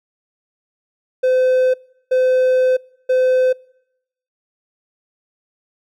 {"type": "tone bursts at uneven times", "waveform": "triangle", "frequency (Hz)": 512, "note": "C5", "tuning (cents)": -38, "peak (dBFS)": -10, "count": 3, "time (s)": [[1.23, 1.74], [2.11, 2.77], [3.09, 3.53]], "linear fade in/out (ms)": 10, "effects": ["noise-tail reverb RT60 0.8 s tail -25 dB re dry"]}